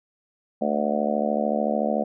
harmonic tone, 73.6 Hz, D2, 4 cents sharp, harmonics 3 / 4 / 5 / 6 / 7 / 8 / 9 / 10, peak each -26 / -33 / -37 / -35 / -29 / -27 / -29 / -30 dBFS, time 0.61-2.04 s, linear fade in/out 10 ms, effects none

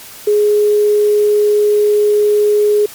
sine tone with quantisation, 417.6 Hz, G#4, 10 cents sharp, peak -8 dBFS, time 0.27-2.86 s, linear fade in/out 5 ms, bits 6, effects white hiss -34 dBFS RMS until 2.94 s + MP3 96 kbps

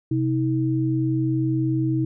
sine tone pair together, 129.37 / 319.1 Hz, C3 / D#4, -19 / +44 cents, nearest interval octave + major third, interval 1563 cents, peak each -22 dBFS, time 0.11-2.05 s, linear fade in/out 5 ms, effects none

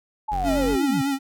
sine linear sweep, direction down, 877 to 122.3 Hz, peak -23 dBFS, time 0.28-1.02 s, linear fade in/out 10 ms
45% pulse tone, 46.25 Hz, F#1, in tune, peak -27 dBFS, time 0.31-0.77 s, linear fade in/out 20 ms
square tone with vibrato, 275.7 Hz, C#4, 9 cents flat, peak -22 dBFS, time 0.43-1.19 s, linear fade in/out 50 ms, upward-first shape sine, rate 8 Hz, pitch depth 46 cents each way
effects none

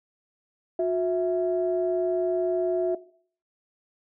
sine tone pair together, 361.3 / 657 Hz, F#4 / E5, -41 / -6 cents, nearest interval minor seventh, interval 1035 cents, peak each -24 / -24 dBFS, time 0.79-2.95 s, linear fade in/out 5 ms, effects noise-tail reverb RT60 0.5 s tail -18 dB re dry + tanh soft clip ceiling -14 dBFS

